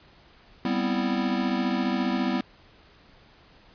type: chord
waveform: square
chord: C major seventh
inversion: second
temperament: equal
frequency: 196 / 246.9 / 261.6 / 329.6 Hz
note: G3 / B3 / C4 / E4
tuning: 0 / 0 / 0 / 0 cents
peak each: -30 / -28 / -32 / -32 dBFS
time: 0.65-2.41 s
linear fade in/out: 2 ms
effects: pink hiss -55 dBFS RMS until 3.74 s + resampled to 11025 Hz